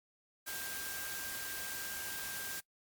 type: tone in noise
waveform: sine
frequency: 1590 Hz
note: G6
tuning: 24 cents sharp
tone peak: -46 dBFS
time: 0.46-2.61 s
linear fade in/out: 20 ms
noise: white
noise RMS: -42 dBFS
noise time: 0.46-2.61 s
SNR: -7 dB
effects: noise-tail reverb RT60 0.1 s tail -22 dB re dry + Opus 48 kbps

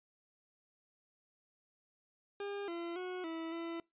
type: tone with pitch steps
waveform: 40% pulse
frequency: 403.4 / 340.4 / 365.6 / 326.9 / 334.3 Hz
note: G4 / F4 / F#4 / E4 / E4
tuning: +50 / -44 / -21 / -14 / +24 cents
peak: -38 dBFS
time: 2.4-3.8 s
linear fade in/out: 2 ms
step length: 280 ms
effects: noise-tail reverb RT60 0.2 s tail -24 dB re dry + resampled to 8000 Hz

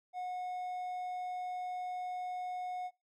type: tone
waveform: triangle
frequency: 728 Hz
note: F#5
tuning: 28 cents flat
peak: -34 dBFS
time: 0.13-2.91 s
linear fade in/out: 50 ms
effects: noise-tail reverb RT60 0.2 s tail -22 dB re dry + MP3 64 kbps

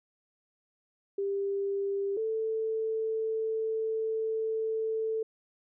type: tone pair in turn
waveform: sine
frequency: 396.8 / 442.5 Hz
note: G4 / A4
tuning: +21 / +10 cents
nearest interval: major second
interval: 189 cents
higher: second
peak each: -28 dBFS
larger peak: neither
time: 1.18-2.17 / 2.17-5.23 s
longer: second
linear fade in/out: 5 ms
effects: none

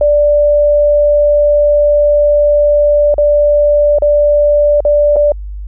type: tone with dropouts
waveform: sine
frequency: 587.3 Hz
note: D5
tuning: in tune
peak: -6 dBFS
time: 0.01-5.32 s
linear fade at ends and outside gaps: 2 ms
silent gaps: 3.142-3.181 / 3.986-4.021 / 4.805-4.85 / 5.16-5.165 s
effects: added 50 Hz sine -21 dBFS peak until 5.67 s

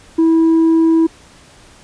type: tone with tanh clipping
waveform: sine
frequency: 326.2 Hz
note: E4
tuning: 18 cents flat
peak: -9 dBFS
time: 0.18-1.07 s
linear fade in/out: 10 ms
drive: 2 dB
effects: pink hiss -44 dBFS RMS until 1.83 s + resampled to 22050 Hz

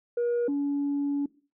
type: tone pair in turn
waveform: sine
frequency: 477.9 / 284.2 Hz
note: A#4 / C#4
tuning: +43 / +43 cents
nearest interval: major sixth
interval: 900 cents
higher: first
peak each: -22 / -23 dBFS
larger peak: first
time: 0.17-0.48 / 0.48-1.26 s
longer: second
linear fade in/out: 5 ms
effects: noise-tail reverb RT60 0.4 s tail -21 dB re dry + tanh soft clip ceiling -22 dBFS

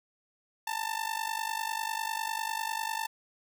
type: tone with amplitude modulation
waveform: sawtooth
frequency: 891 Hz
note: A5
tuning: 22 cents sharp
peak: -24 dBFS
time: 0.67-3.07 s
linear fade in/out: 5 ms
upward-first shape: sine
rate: 50 Hz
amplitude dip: 85%
effects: none

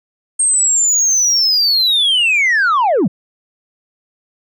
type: linear sweep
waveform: sine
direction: down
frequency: 8560 to 138.59 Hz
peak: -8 dBFS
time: 0.39-3.08 s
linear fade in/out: 10 ms
effects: tanh soft clip ceiling -9 dBFS

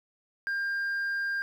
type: tone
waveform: sine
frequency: 1600 Hz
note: G6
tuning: 35 cents sharp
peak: -25 dBFS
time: 0.47-1.42 s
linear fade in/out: 0 ms
effects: tanh soft clip ceiling -27 dBFS + 10-bit

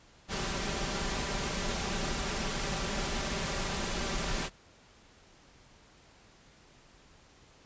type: noise with comb filter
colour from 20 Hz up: pink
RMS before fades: -33 dBFS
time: 0.28-4.5 s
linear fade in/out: 50 ms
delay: 5.1 ms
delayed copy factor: +0.5
effects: pink hiss -59 dBFS RMS until 7.65 s + resampled to 16000 Hz

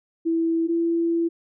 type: tone pair in turn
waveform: sine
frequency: 329.6 / 335.4 Hz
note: E4 / E4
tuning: 0 / +30 cents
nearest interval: unison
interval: 30 cents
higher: second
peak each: -19 dBFS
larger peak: neither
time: 0.25-0.68 / 0.68-1.29 s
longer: second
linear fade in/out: 20 ms
effects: none

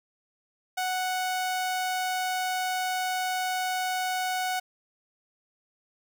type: tone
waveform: sawtooth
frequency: 740 Hz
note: F#5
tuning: in tune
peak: -23 dBFS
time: 0.77-4.6 s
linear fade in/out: 10 ms
effects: none

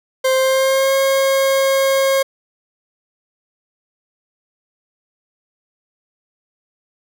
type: tone with pitch glide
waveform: 40% pulse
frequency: 523.3 to 540.5 Hz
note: C5 to C#5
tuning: 0 to -44 cents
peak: -12 dBFS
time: 0.24-2.23 s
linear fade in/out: 10 ms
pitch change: +56 cents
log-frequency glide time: 0.35-0.95 s
effects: none

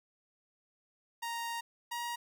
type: tone pair in turn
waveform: sawtooth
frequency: 932.3 / 948.6 Hz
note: A#5 / A#5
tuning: 0 / +30 cents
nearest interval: unison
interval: 30 cents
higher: second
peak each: -32 / -32 dBFS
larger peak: neither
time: 1.22-1.61 / 1.91-2.16 s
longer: first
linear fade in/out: 10 ms
effects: none

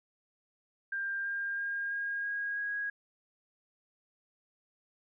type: tone with pitch steps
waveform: sine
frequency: 1593 / 1604.1 / 1615.2 / 1626.5 / 1637.8 / 1649.2 Hz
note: G6 / G6 / G#6 / G#6 / G#6 / G#6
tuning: +27 / +39 / -49 / -37 / -25 / -13 cents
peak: -32 dBFS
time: 0.92-2.9 s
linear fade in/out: 5 ms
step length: 330 ms
effects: none

